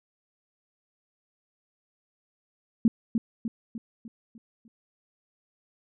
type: tone with echo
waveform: sine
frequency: 228.2 Hz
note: A#3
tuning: 37 cents flat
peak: -15 dBFS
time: 2.85-2.88 s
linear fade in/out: 2 ms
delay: 300 ms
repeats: 6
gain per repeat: -6 dB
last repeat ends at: 4.68 s
effects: none